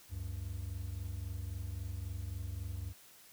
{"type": "tone pair together", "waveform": "triangle", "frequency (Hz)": [71.2, 94.92], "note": ["C#2", "F#2"], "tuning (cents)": [47, 45], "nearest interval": "perfect fourth", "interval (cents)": 498, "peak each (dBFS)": [-40, -38], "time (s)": [0.09, 2.94], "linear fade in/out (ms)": 50, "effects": ["white hiss -59 dBFS RMS until 3.32 s"]}